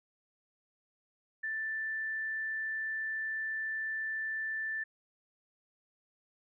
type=tone; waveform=sine; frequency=1766 Hz; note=A6; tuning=6 cents sharp; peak=-33 dBFS; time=1.43-4.84 s; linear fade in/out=10 ms; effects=none